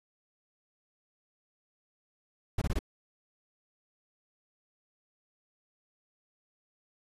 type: noise bursts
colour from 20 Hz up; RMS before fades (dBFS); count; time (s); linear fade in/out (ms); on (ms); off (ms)
brown; -29; 4; 2.58-2.791; 5; 37; 21
effects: resampled to 32000 Hz